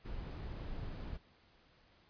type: noise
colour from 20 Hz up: brown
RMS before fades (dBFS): -43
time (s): 0.04-1.18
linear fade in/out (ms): 20
effects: pink hiss -67 dBFS RMS until 2.09 s + resampled to 11025 Hz